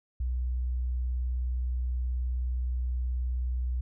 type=tone with vibrato; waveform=sine; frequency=62 Hz; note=B1; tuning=7 cents sharp; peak=-27 dBFS; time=0.2-3.81 s; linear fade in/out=5 ms; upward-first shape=sine; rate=19 Hz; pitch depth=20 cents each way; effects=none